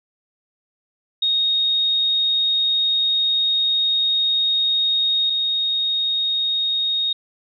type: tone pair in turn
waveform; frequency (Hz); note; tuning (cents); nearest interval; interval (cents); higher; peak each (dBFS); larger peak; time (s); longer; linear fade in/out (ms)
sine; 3729 / 3729; A#7 / A#7; 0 / 0; unison; 0; neither; -16 / -18; first; 1.22-5.3 / 5.3-7.13; first; 5
effects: none